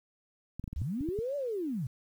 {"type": "clicks", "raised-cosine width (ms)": 5, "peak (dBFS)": -26, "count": 8, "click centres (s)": [0.596, 0.641, 0.678, 0.73, 0.817, 1.009, 1.088, 1.189]}
{"type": "linear two-way sweep", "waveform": "sine", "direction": "up then down", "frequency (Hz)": [53, 587, 109.9], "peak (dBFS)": -31, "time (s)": [0.76, 1.87], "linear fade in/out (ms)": 5, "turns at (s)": 1.36}
{"effects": ["10-bit"]}